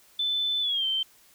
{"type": "tone with pitch glide", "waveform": "sine", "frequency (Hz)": [3516, 3114], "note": ["A7", "G7"], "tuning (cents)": [-2, -12], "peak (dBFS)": -24, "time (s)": [0.19, 1.03], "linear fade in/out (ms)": 5, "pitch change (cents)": -210, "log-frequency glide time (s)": [0.61, 0.85], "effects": ["white hiss -58 dBFS RMS until 1.34 s"]}